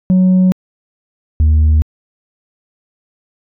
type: tone pair in turn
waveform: sine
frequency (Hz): 185 / 77.31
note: F#3 / D#2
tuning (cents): 0 / -11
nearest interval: octave + minor third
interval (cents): 1511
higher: first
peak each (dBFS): -4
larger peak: neither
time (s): 0.1-0.52 / 1.4-1.82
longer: neither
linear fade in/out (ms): 0
effects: tanh soft clip ceiling -6 dBFS